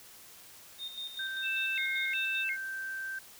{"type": "tone with tremolo", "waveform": "sine", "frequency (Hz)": 3667, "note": "A#7", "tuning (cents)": -29, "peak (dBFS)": -36, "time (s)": [0.78, 2.45], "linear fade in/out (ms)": 50, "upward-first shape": "square", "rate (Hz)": 5.1, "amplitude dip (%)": 60}
{"type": "tone", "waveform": "sine", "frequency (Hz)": 1562, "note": "G6", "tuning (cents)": -7, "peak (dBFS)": -35, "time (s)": [1.19, 3.19], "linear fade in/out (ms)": 5}
{"type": "tone with vibrato", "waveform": "sine", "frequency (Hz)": 2385, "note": "D7", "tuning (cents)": 26, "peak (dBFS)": -31, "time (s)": [1.42, 2.57], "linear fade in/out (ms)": 50, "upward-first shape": "square", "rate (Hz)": 1.4, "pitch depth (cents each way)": 180}
{"effects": ["white hiss -53 dBFS RMS until 3.39 s"]}